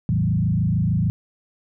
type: tone with frequency modulation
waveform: sine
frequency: 140 Hz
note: C#3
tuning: 18 cents sharp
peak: -17 dBFS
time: 0.09-1.1 s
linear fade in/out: 0 ms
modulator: 26.6 Hz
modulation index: 1.9
effects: none